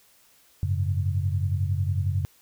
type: chord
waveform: sine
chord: F# suspended second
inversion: none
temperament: equal with one note detuned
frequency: 92.82 / 103.83 / 138.59 Hz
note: F#2 / G#2 / C#3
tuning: +6 / 0 / 0 cents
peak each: -24 / -29 / -30 dBFS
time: 0.63-2.25 s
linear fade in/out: 0 ms
effects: white hiss -59 dBFS RMS until 2.41 s